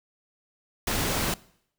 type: noise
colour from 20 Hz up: pink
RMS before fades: -27 dBFS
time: 0.87-1.34 s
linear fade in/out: 2 ms
effects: noise-tail reverb RT60 0.7 s tail -22 dB re dry